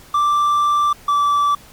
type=tone pair in turn; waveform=triangle; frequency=1174.7 / 1159.2 Hz; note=D6 / D6; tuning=0 / -23 cents; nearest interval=unison; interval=23 cents; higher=first; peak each=-11 dBFS; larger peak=neither; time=0.14-0.93 / 1.08-1.55 s; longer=first; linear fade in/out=5 ms; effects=pink hiss -44 dBFS RMS until 1.72 s + MP3 96 kbps